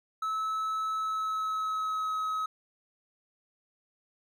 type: tone with pitch glide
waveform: triangle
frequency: 1300 to 1276.9 Hz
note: E6 to D#6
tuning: -24 to +44 cents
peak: -27 dBFS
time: 0.22-2.46 s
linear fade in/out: 5 ms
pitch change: -32 cents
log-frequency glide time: 0.96-2.13 s
effects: none